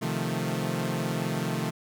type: chord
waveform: sawtooth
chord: F dominant seventh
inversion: second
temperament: equal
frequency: 130.81 / 155.56 / 174.61 / 220 Hz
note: C3 / Eb3 / F3 / A3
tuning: 0 / 0 / 0 / 0 cents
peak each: -29 dBFS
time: 0.01-1.71 s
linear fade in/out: 20 ms
effects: none